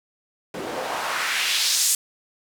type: noise with band-pass filter sweep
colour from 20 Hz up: white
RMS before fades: -24 dBFS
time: 0.54-1.95 s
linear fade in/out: 2 ms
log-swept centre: 310 to 8200 Hz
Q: 1.4
effects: none